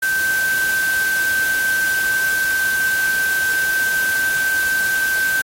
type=tone in noise; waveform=sine; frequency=1553 Hz; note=G6; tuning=17 cents flat; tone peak=-16 dBFS; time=0.02-5.42 s; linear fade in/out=10 ms; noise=white; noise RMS=-27 dBFS; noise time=0.02-5.42 s; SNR=+8 dB; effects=AAC 48 kbps